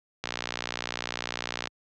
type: click train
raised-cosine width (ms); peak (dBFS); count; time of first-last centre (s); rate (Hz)
0.2; -12; 87; 0.24-1.673; 60
effects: high-pass 80 Hz 12 dB/octave + low-pass 6000 Hz 12 dB/octave